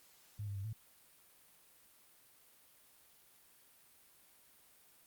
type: tone with pitch steps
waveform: sine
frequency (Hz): 104.3 / 100.4 / 97.6 / 110.4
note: G#2 / G2 / G2 / A2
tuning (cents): +8 / +42 / -7 / +6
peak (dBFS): -39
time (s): 0.39-0.73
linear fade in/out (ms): 5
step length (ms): 85
effects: white hiss -65 dBFS RMS until 5.06 s + Opus 48 kbps

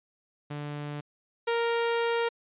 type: tone pair in turn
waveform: sawtooth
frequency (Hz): 146.83 / 466.2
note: D3 / A#4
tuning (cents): 0 / 0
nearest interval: octave + minor sixth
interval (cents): 2000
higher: second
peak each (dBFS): -30 / -21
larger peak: second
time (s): 0.5-1.01 / 1.47-2.29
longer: second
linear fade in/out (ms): 10
effects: resampled to 8000 Hz

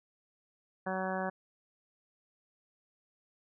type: harmonic tone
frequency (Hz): 188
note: F#3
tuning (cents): +28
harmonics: 1 / 2 / 3 / 4 / 5 / 6 / 7 / 8 / 9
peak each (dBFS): -38 / -42 / -38 / -38 / -43 / -44 / -50 / -43 / -43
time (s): 0.86-1.3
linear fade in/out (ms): 10
effects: none

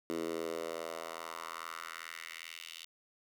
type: tone with high-pass filter sweep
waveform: 10% pulse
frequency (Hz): 82.4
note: E2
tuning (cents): 0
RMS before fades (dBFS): -42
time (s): 0.1-2.85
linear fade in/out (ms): 0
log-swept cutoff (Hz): 320 to 3200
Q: 2.3
effects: none

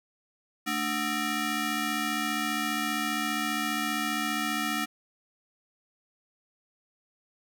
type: ring-modulated tone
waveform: 15% pulse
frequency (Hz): 517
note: C5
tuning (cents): -21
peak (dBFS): -18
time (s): 0.66-4.86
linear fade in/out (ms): 20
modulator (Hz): 813
effects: none

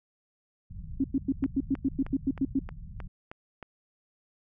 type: low-pass noise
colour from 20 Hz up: pink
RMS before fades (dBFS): -41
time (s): 0.7-3.08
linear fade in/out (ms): 10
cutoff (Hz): 180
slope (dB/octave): 48
type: tone bursts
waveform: sine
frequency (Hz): 270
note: C#4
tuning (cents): -45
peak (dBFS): -22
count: 12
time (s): 1-2.592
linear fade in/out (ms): 5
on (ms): 41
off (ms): 100
type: click train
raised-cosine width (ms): 0.5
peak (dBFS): -26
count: 8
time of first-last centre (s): 1.44-3.627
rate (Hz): 3.2
effects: none

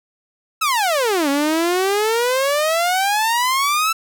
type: exponential two-way sweep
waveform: sawtooth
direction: down then up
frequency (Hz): 1337 to 274.7 to 1337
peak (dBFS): -12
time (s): 0.61-3.93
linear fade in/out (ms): 10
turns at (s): 1.29
effects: none

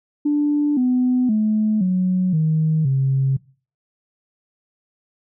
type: tone with pitch steps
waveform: sine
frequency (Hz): 293.7 / 251.3 / 215 / 183.95 / 157.39 / 134.66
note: D4 / B3 / A3 / F#3 / D#3 / C#3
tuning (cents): 0 / +30 / -40 / -10 / +20 / -50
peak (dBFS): -14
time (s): 0.25-3.37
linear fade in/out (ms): 10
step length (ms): 520
effects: noise-tail reverb RT60 0.4 s tail -21 dB re dry + tanh soft clip ceiling -10 dBFS

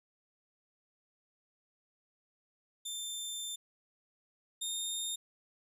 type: tone pair in turn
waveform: 20% pulse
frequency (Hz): 3573 / 3659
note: A7 / A#7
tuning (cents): +26 / -33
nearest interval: unison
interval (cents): 41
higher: second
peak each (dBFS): -32 / -29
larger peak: second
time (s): 2.85-3.56 / 4.61-5.16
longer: first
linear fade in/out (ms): 10
effects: none

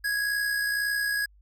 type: tone with amplitude modulation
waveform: square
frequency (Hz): 1661.2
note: G#6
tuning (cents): 0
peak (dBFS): -24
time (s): 0.04-1.26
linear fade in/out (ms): 10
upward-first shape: sine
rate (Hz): 61.9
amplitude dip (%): 40
effects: added 50 Hz sine -54 dBFS peak until 1.41 s

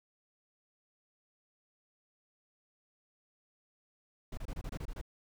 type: noise bursts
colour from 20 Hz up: brown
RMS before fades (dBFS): -39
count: 9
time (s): 4.32-5.014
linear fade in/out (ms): 5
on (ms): 54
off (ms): 26
effects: none

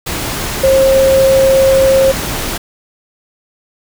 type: tone in noise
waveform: sine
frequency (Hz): 535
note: C5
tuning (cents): +38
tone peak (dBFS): -6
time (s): 0.63-2.12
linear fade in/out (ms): 10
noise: pink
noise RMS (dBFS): -19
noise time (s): 0.06-2.58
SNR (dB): +10
effects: none

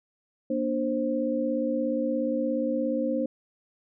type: tone cluster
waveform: sine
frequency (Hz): 238.7 / 295.7 / 527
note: A#3 / D4 / C5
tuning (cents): +41 / +12 / +12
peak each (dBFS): -29 / -29 / -28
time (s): 0.5-3.26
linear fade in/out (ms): 5
effects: none

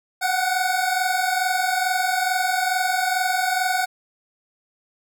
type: tone pair together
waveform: 25% pulse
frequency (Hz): 730 / 752.3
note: F#5 / F#5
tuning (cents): -24 / +29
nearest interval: minor second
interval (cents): 53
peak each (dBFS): -19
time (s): 0.21-3.86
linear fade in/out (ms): 20
effects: none

